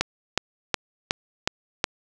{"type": "click train", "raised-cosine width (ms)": 0.2, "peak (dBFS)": -3, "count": 6, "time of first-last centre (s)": [0.01, 1.842], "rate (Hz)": 2.73, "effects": []}